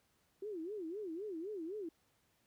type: tone with vibrato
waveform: sine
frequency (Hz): 370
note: F#4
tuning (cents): 0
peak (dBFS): -40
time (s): 0.42-1.89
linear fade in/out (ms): 5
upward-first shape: sine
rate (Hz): 3.9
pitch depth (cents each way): 270
effects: pink hiss -75 dBFS RMS until 2.46 s + high-pass 60 Hz 12 dB/octave